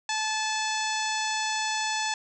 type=harmonic tone; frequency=868 Hz; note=A5; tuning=24 cents flat; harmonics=1 / 2 / 3 / 4 / 5 / 6 / 7 / 8 / 9; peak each=-30 / -33 / -35 / -36 / -37 / -38 / -38 / -39 / -40 dBFS; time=0.09-2.14 s; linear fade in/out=2 ms; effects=none